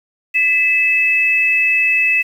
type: tone pair together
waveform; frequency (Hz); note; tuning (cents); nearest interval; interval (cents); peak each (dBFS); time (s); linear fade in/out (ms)
sine; 2004 / 2609; B6 / E7; +25 / -18; perfect fourth; 457; -19 / -12; 0.34-2.23; 20
effects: 7-bit